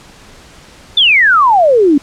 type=exponential sweep; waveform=sine; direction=down; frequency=3600 to 271.5 Hz; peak=-5 dBFS; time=0.97-1.98 s; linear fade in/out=5 ms; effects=pink hiss -39 dBFS RMS until 2.02 s + low-pass 8000 Hz 12 dB/octave